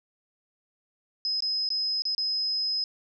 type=tone with dropouts; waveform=sine; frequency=5080 Hz; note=D#8; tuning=35 cents sharp; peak=-25 dBFS; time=1.25-2.84 s; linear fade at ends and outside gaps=1 ms; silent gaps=1.405-1.423 / 1.69-1.703 / 2.021-2.053 / 2.149-2.18 s; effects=none